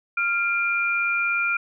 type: tone pair together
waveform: sine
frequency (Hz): 1393.5 / 2390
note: F6 / D7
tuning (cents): -4 / +30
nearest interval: major sixth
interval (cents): 934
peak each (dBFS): -23 / -23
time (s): 0.17-1.57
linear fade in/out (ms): 5
effects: none